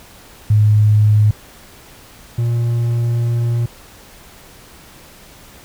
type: tone pair in turn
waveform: sine / triangle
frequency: 105.9 / 118.09 Hz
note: G#2 / A#2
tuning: +34 / +23 cents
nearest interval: major second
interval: 189 cents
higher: second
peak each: -8 / -12 dBFS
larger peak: first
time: 0.5-1.31 / 2.38-3.66 s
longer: second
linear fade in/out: 5 ms
effects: pink hiss -42 dBFS RMS until 5.64 s